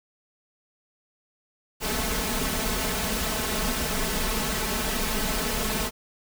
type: noise with comb filter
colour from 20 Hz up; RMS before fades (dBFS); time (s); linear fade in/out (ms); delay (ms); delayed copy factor
pink; -27; 1.8-5.91; 50; 4.6; +0.85
effects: none